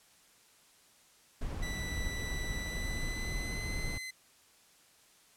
brown noise, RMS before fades -37 dBFS, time 1.41-3.98 s, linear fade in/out 5 ms
sawtooth tone with pitch glide, 1975.5 to 2043 Hz, B6 to C7, 0 to -42 cents, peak -36 dBFS, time 1.62-4.11 s, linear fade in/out 10 ms, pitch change +58 cents, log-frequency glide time 2.56-3.79 s
effects white hiss -63 dBFS RMS until 5.36 s + low-pass 11000 Hz 12 dB/octave

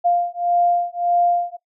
sine beating tone pair, 698.5 / 700.2 Hz, F5 / F5, 0 / +4 cents, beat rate 1.7 Hz, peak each -19 dBFS, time 0.04-1.57 s, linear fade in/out 20 ms, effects noise-tail reverb RT60 0.1 s tail -18 dB re dry

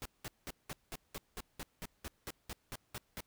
pink noise bursts, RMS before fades -43 dBFS, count 15, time 0.02-3.205 s, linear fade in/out 0 ms, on 35 ms, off 190 ms, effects pink hiss -75 dBFS RMS until 3.26 s

